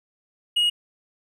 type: tone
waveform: triangle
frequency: 2883 Hz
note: F#7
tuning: 46 cents flat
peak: -16 dBFS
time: 0.56-0.7 s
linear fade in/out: 10 ms
effects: none